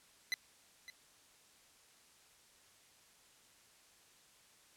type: tone with echo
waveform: 25% pulse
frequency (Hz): 2021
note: B6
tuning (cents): +39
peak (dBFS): -29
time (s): 0.32-0.34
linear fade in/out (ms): 0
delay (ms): 560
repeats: 1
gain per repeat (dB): -15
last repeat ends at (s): 0.9
effects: white hiss -65 dBFS RMS until 4.76 s + low-pass 10000 Hz 12 dB/octave